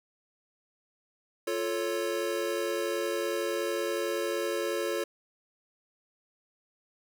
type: chord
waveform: square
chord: F augmented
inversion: none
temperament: equal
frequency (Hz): 349.2 / 440 / 554.4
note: F4 / A4 / C#5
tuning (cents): 0 / 0 / 0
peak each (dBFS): -34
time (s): 1.47-5.04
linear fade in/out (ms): 5
effects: none